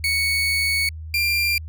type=tone pair in turn; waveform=30% pulse; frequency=2222 / 2382 Hz; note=C#7 / D7; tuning=+4 / +24 cents; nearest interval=minor second; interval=120 cents; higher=second; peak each=-16 dBFS; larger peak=neither; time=0.04-0.89 / 1.14-1.58 s; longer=first; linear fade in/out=2 ms; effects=added 79 Hz sine -31 dBFS peak until 1.68 s